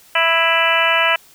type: harmonic tone with a mistuned harmonic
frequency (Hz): 330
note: E4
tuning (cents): +2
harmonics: 2 / 3 / 4 / 5 / 6 / 7 / 8 / 9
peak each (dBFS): -21 / -21 / -21 / -21 / -21 / -21 / -21 / -21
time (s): 0.15-1.16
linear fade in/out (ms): 5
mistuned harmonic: 7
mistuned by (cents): +47
effects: white hiss -48 dBFS RMS until 1.34 s